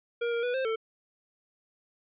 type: tone with pitch steps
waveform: square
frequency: 471.7 / 467.8 / 490.3 / 526 / 446.4 Hz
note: A#4 / A#4 / B4 / C5 / A4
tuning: +20 / +6 / -13 / +9 / +25 cents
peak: -28 dBFS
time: 0.21-0.76 s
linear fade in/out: 10 ms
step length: 110 ms
effects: resampled to 8000 Hz